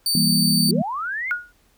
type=tone; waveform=sawtooth; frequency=4580 Hz; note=D8; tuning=44 cents flat; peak=-16 dBFS; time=0.06-0.71 s; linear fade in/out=2 ms
type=chord; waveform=sine; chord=E diminished; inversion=none; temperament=just; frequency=164.81 / 197.78 / 237.3 Hz; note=E3 / G3 / Bb3; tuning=0 / +16 / +31 cents; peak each=-22 dBFS; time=0.15-0.82 s; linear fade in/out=2 ms
type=linear sweep; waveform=sine; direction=up; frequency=296.2 to 2190 Hz; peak=-24 dBFS; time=0.69-1.31 s; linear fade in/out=0 ms
type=tone with exponential decay; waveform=sine; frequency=1443 Hz; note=F#6; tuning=44 cents flat; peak=-16 dBFS; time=1.31-1.52 s; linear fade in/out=1 ms; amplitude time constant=45 ms
effects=added 42 Hz sine -61 dBFS peak until 1.77 s + pink hiss -61 dBFS RMS until 1.77 s